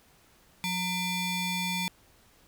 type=ring-modulated tone; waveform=25% pulse; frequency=1100 Hz; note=C#6; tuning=14 cents flat; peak=-22 dBFS; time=0.64-1.88 s; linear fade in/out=0 ms; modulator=1280 Hz; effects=pink hiss -61 dBFS RMS until 2.47 s